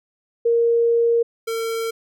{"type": "tone pair in turn", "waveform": ["sine", "square"], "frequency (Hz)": [466.7, 454.2], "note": ["A#4", "A#4"], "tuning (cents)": [2, -45], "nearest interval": "unison", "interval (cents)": 47, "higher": "first", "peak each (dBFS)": [-14, -23], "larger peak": "first", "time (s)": [[0.45, 1.23], [1.47, 1.91]], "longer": "first", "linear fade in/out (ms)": 10, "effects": []}